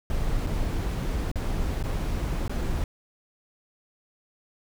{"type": "noise with dropouts", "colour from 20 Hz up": "brown", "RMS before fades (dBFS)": -27, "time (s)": [0.1, 2.84], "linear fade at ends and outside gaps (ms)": 1, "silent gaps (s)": [[0.466, 0.47], [1.315, 1.357], [1.827, 1.838], [2.479, 2.495]], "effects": []}